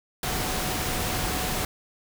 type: tone in noise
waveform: sine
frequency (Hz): 738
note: F#5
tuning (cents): -5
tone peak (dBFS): -37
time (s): 0.23-1.65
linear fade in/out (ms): 2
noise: pink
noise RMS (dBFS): -28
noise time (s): 0.23-1.65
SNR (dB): -12
effects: none